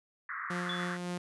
pink band-pass noise, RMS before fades -39 dBFS, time 0.29-0.97 s, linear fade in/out 2 ms, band 1100 to 2000 Hz, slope 96 dB/octave
sawtooth tone with tremolo, 177.3 Hz, F3, 26 cents sharp, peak -30 dBFS, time 0.5-1.18 s, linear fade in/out 5 ms, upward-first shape sine, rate 3.6 Hz, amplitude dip 30%
sine tone with exponential decay, 3445 Hz, A7, 37 cents flat, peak -34 dBFS, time 0.69-1.08 s, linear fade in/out 5 ms, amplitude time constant 84 ms
effects resampled to 24000 Hz

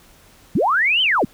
sine linear two-way sweep, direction up then down, 122.6 to 3152 to 122.6 Hz, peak -14 dBFS, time 0.55-1.25 s, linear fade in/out 5 ms, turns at 1.02 s, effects pink hiss -50 dBFS RMS until 1.33 s

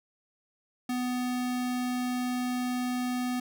square tone, 249 Hz, B3, 14 cents sharp, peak -29 dBFS, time 0.89-3.4 s, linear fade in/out 5 ms, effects none

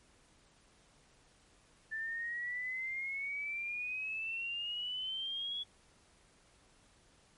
sine exponential sweep, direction up, 1760 to 3385 Hz, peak -36 dBFS, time 1.91-5.64 s, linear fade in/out 20 ms, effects pink hiss -66 dBFS RMS until 7.37 s + MP3 48 kbps

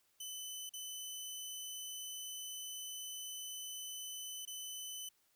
15% pulse tone with dropouts, 3016 Hz, F#7, 32 cents sharp, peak -36 dBFS, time 0.2-5.09 s, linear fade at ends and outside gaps 5 ms, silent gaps 0.694-0.736 / 4.453-4.474 s, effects white hiss -75 dBFS RMS until 5.35 s

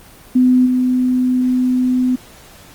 sine tone with level steps, 252.8 Hz, B3, 41 cents sharp, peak -8 / -12 dBFS, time 0.35-2.16 s, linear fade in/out 10 ms, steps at 0.65 s, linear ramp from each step 20 ms, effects pink hiss -42 dBFS RMS until 2.74 s + Opus 24 kbps

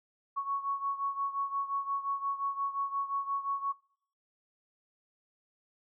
sine beating tone pair, 1108.7 / 1114.4 Hz, C#6 / C#6, 0 / +9 cents, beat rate 5.7 Hz, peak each -32 / -36 dBFS, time 0.36-3.73 s, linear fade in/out 20 ms, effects noise-tail reverb RT60 0.6 s tail -23 dB re dry

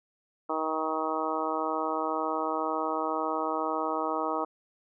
harmonic tone, 158 Hz, D#3, 27 cents sharp, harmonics 2 / 3 / 4 / 5 / 6 / 7 / 8, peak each -35 / -35 / -35 / -35 / -35 / -35 / -35 dBFS, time 0.49-4.45 s, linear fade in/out 10 ms, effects none

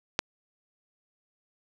click, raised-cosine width 0.2 ms, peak -6 dBFS, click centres 0.191 s, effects none

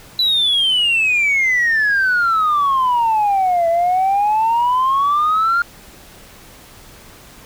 sine exponential two-way sweep, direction down then up, 3998 to 664 to 1414 Hz, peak -11 dBFS, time 0.19-5.62 s, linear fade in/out 2 ms, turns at 3.68 s, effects tanh soft clip ceiling -10 dBFS + pink hiss -42 dBFS RMS until 7.45 s

